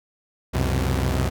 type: tone cluster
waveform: sawtooth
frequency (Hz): 66.5 / 90.5 / 126.4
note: C2 / F#2 / B2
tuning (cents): +29 / -38 / +41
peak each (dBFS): -19 / -22 / -22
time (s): 0.53-1.3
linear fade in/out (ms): 20
effects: none